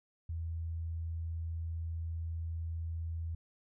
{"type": "tone", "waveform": "sine", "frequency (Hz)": 82.41, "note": "E2", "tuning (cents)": 0, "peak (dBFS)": -35, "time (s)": [0.29, 3.35], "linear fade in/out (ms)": 5, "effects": []}